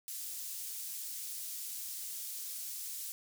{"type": "high-pass noise", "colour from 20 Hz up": "pink", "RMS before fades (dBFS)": -42, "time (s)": [0.08, 3.12], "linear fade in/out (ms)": 0, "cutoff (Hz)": 7500, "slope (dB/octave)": 12, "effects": []}